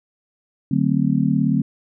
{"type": "chord", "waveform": "sine", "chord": "D dominant seventh", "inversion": "none", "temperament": "equal with one note detuned", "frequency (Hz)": [146.83, 185, 223.1, 261.6], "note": ["D3", "F#3", "A3", "C4"], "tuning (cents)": [0, 0, 24, 0], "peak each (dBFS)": -21, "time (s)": [0.71, 1.62], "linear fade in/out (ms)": 5, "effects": []}